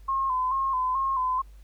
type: tone with vibrato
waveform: sine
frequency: 1046.5 Hz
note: C6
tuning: in tune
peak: -23 dBFS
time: 0.08-1.42 s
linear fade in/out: 10 ms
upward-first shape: square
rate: 2.3 Hz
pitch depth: 48 cents each way
effects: added 50 Hz sine -45 dBFS peak until 1.63 s + pink hiss -64 dBFS RMS until 1.63 s